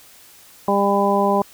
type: harmonic tone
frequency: 200 Hz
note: G3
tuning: 35 cents sharp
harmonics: 1 / 2 / 3 / 4 / 5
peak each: -21 / -21 / -21 / -21 / -21 dBFS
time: 0.68-1.42 s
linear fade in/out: 2 ms
effects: white hiss -47 dBFS RMS until 1.53 s